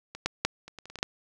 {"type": "clicks", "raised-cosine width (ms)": 0.2, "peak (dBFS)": [-22, -9, -6, -27, -25, -28, -29, -20, -27, -8], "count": 10, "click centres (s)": [0.15, 0.26, 0.45, 0.68, 0.787, 0.856, 0.9, 0.957, 0.988, 1.029], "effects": []}